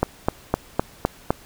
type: click train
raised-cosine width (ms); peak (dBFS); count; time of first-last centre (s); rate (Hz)
1; -3; 6; 0.03-1.306; 3.92
effects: pink hiss -48 dBFS RMS until 1.45 s